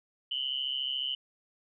sine tone with amplitude modulation, 2997 Hz, F#7, 22 cents sharp, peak -26 dBFS, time 0.31-1.15 s, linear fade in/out 5 ms, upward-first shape sine, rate 134 Hz, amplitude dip 95%, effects none

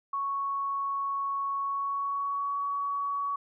sine tone with pitch glide, 1108.7 to 1127.4 Hz, C#6 to C#6, 0 to +29 cents, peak -28 dBFS, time 0.13-3.36 s, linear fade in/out 5 ms, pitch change +29 cents, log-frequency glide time 1.6-2.62 s, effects none

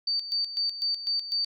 sine tone with tremolo, 4597 Hz, D8, 38 cents flat, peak -24 dBFS, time 0.07-1.45 s, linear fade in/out 5 ms, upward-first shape square, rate 4 Hz, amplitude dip 70%, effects none

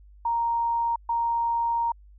sine tone bursts at uneven times, 932.3 Hz, A#5, in tune, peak -22 dBFS, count 2, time 0.25-0.96 / 1.09-1.92 s, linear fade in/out 5 ms, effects added 50 Hz sine -48 dBFS peak until 2.18 s

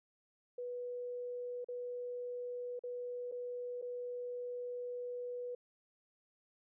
sine tone with dropouts, 490.4 Hz, B4, 12 cents flat, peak -39 dBFS, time 0.58-5.55 s, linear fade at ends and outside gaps 5 ms, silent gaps 1.645-1.685 / 2.793-2.836 / 3.315-3.321 / 3.816-3.823 s, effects none

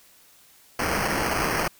white noise with sample-and-hold, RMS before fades -25 dBFS, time 0.79-1.68 s, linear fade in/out 5 ms, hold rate 3675 Hz, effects white hiss -55 dBFS RMS until 1.79 s

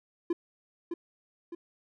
triangle tone with echo, 342.1 Hz, F4, 36 cents flat, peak -23 dBFS, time 0.3-0.33 s, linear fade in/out 5 ms, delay 610 ms, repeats 2, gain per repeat -6 dB, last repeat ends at 1.55 s, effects none

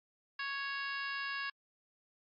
harmonic tone, 554.4 Hz, C#5, in tune, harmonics 2 / 3 / 4 / 5 / 6 / 7 / 8 / 9, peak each -43 / -39 / -48 / -44 / -54 / -52 / -51 / -50 dBFS, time 0.39-1.5 s, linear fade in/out 5 ms, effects AAC 64 kbps

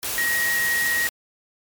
sine tone in noise, 1891 Hz, A#6, 24 cents sharp, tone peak -20 dBFS, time 0.18-1.07 s, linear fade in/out 0 ms, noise white, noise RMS -27 dBFS, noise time 0.03-1.09 s, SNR +4 dB, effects MP3 96 kbps

